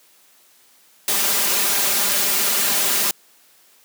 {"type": "noise with comb filter", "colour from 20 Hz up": "white", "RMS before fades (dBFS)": -19, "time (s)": [1.08, 3.11], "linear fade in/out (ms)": 2, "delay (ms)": 5, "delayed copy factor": 0.7, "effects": ["white hiss -54 dBFS RMS until 3.84 s", "high-pass 200 Hz 12 dB/octave"]}